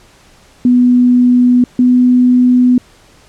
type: tone pair in turn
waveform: sine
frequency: 246.9 / 249 Hz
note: B3 / B3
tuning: 0 / +14 cents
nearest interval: unison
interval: 14 cents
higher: second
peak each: -5 dBFS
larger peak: neither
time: 0.65-1.64 / 1.79-2.78 s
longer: neither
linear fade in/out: 2 ms
effects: pink hiss -45 dBFS RMS until 3.28 s + low-pass 9000 Hz 12 dB/octave